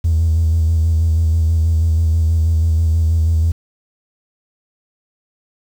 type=tone with vibrato; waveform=triangle; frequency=81.2 Hz; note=E2; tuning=26 cents flat; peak=-8 dBFS; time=0.04-3.52 s; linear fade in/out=10 ms; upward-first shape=square; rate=6.2 Hz; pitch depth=33 cents each way; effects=tanh soft clip ceiling -8 dBFS + 7-bit